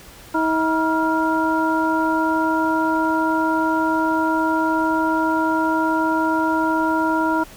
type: harmonic tone with a mistuned harmonic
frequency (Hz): 319.2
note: D#4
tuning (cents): +44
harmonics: 1 / 2 / 3 / 4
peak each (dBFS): -20 / -26 / -21 / -24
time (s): 0.34-7.44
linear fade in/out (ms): 10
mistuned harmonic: 4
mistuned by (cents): +150
effects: pink hiss -43 dBFS RMS until 7.56 s